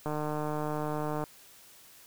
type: click train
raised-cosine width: 1 ms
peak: -20 dBFS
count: 179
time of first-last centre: 0.06-1.239 s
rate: 151 Hz
effects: white hiss -55 dBFS RMS until 2.06 s